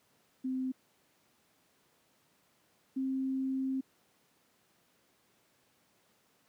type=tone pair in turn; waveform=sine; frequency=259.4 / 264.9 Hz; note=C4 / C4; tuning=-15 / +22 cents; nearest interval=unison; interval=37 cents; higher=second; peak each=-31 / -30 dBFS; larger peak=second; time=0.44-0.72 / 2.96-3.81 s; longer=second; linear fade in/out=10 ms; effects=pink hiss -70 dBFS RMS until 6.48 s + high-pass 150 Hz 12 dB/octave